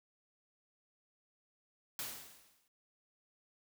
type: noise with exponential decay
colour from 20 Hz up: white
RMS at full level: -39 dBFS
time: 1.99-2.68 s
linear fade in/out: 1 ms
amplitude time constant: 150 ms
effects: none